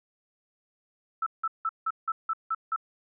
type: tone bursts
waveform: sine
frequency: 1318.5 Hz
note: E6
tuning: in tune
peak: -25 dBFS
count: 8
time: 1.22-2.762 s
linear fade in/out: 5 ms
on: 44 ms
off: 170 ms
effects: none